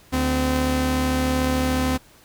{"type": "tone pair together", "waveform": "sawtooth", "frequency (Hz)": [73.59, 257], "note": ["D2", "C4"], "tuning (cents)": [4, -31], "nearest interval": "octave + minor seventh", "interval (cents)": 2165, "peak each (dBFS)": [-20, -17], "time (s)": [0.12, 1.98], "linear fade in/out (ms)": 20, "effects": ["pink hiss -52 dBFS RMS until 2.24 s"]}